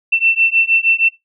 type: beating tone pair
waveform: sine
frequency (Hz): 2683 / 2689.4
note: E7 / E7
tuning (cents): +30 / +34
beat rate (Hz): 6.4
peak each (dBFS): -14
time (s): 0.12-1.09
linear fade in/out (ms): 10
effects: noise-tail reverb RT60 0.2 s tail -21 dB re dry